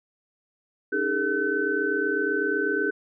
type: tone cluster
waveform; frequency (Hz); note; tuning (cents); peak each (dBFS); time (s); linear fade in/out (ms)
sine; 284.6 / 312.6 / 406 / 446 / 1520; C#4 / D#4 / G#4 / A4 / F#6; +46 / +8 / -39 / +23 / +46; -33 / -31 / -27 / -31 / -26; 0.92-2.91; 10
effects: none